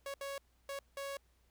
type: tone bursts at uneven times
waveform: sawtooth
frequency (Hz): 555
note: C#5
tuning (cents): +2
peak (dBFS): -36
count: 4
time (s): 0.06-0.14 / 0.21-0.38 / 0.69-0.79 / 0.97-1.17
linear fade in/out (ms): 2
effects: added 60 Hz sine -69 dBFS peak until 1.5 s + pink hiss -75 dBFS RMS until 1.5 s